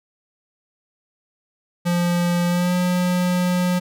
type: tone with pitch glide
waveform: square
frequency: 174.5 to 179.61 Hz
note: F3 to F3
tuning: -1 to +49 cents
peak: -18 dBFS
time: 1.85-3.8 s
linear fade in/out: 20 ms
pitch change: +50 cents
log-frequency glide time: 2.47-2.74 s
effects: none